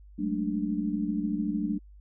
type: tone cluster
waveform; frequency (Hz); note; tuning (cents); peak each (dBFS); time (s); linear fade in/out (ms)
sine; 187.5 / 207.2 / 220.2 / 294.8; F#3 / G#3 / A3 / D4; +23 / -4 / +2 / +7; -33 / -33 / -32 / -31; 0.18-1.79; 20
effects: added 50 Hz sine -48 dBFS peak until 2 s